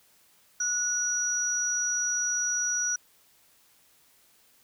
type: tone pair together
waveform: sine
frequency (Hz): 1455 / 5820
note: F#6 / F#8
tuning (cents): -29 / -29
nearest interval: 2 octaves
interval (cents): 2400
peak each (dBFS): -32 / -26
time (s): 0.6-2.96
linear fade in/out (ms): 5
effects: white hiss -62 dBFS RMS until 4.63 s